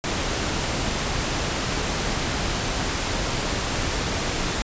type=noise; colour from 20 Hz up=pink; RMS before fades=-25 dBFS; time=0.04-4.62 s; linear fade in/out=0 ms; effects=resampled to 16000 Hz